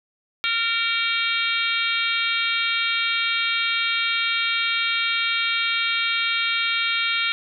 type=harmonic tone with a mistuned harmonic; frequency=462 Hz; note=A#4; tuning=16 cents flat; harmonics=3 / 4 / 5 / 6 / 7 / 8 / 9; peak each=-27 / -33 / -24 / -30 / -28 / -28 / -34 dBFS; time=0.44-7.32 s; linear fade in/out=0 ms; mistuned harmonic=4; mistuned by=-23 cents; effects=none